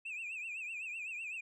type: tone with vibrato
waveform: sine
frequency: 2558 Hz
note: D#7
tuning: 47 cents sharp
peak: -37 dBFS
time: 0.05-1.41 s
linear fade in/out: 10 ms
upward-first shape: triangle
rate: 7.9 Hz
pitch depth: 140 cents each way
effects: tanh soft clip ceiling -38 dBFS

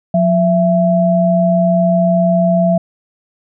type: tone pair together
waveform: sine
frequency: 178.8 / 666.9 Hz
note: F3 / E5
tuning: +41 / +20 cents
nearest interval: octave + major seventh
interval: 2279 cents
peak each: -12 dBFS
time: 0.14-2.78 s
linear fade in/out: 5 ms
effects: none

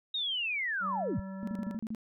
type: linear sweep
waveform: sine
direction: down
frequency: 3782 to 51.91 Hz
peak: -30 dBFS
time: 0.14-1.2 s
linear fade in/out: 5 ms
type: harmonic tone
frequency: 191.9 Hz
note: G3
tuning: 37 cents flat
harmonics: 1 / 3 / 5 / 7 / 9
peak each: -38 / -48 / -52 / -55 / -57 dBFS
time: 0.8-1.79 s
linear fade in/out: 50 ms
type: tone bursts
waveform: sine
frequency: 220.8 Hz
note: A3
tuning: 6 cents sharp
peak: -33 dBFS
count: 7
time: 1.43-1.948 s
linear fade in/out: 0 ms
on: 44 ms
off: 35 ms
effects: none

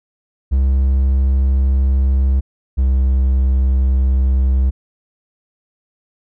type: tone pair in turn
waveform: triangle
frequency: 66.6 / 65.42 Hz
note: C2 / C2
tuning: +31 / 0 cents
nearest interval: unison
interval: 31 cents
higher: first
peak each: -9 dBFS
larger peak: neither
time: 0.51-2.41 / 2.77-4.71 s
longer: second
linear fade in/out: 20 ms
effects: none

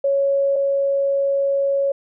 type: tone pair in turn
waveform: sine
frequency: 554.4 / 554.4 Hz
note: C#5 / C#5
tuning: 0 / 0 cents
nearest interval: unison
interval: 0 cents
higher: neither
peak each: -15 / -16 dBFS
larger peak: first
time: 0.04-0.56 / 0.56-1.92 s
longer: second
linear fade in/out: 5 ms
effects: none

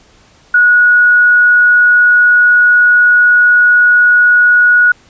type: tone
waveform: sine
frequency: 1458 Hz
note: F#6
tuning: 26 cents flat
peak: -4 dBFS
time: 0.54-4.92 s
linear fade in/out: 5 ms
effects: pink hiss -46 dBFS RMS until 5.09 s + resampled to 16000 Hz

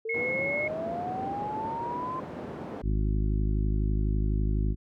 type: linear sweep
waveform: sine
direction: up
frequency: 440 to 1043 Hz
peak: -31 dBFS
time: 0.05-2.2 s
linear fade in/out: 5 ms
type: tone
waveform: sine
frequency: 2176 Hz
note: C#7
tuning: 33 cents flat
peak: -28 dBFS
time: 0.09-0.68 s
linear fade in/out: 5 ms
type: band-pass noise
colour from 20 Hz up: white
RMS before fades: -38 dBFS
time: 0.14-2.82 s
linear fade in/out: 5 ms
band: 120 to 480 Hz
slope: 12 dB/octave
type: harmonic tone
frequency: 52 Hz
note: G#1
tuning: 3 cents sharp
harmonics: 1 / 2 / 3 / 4 / 5 / 6 / 7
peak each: -25 / -31 / -35 / -37 / -39 / -41 / -42 dBFS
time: 2.82-4.76 s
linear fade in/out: 50 ms
effects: none

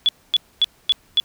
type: tone bursts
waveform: sine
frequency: 3419 Hz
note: G#7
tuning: 50 cents sharp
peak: -12 dBFS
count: 5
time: 0.06-1.2 s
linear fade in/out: 0 ms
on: 28 ms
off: 250 ms
effects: pink hiss -56 dBFS RMS until 1.24 s

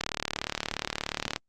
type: click train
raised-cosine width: 0.2 ms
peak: -11 dBFS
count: 51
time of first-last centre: 0.01-1.361 s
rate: 37 Hz
effects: Opus 48 kbps

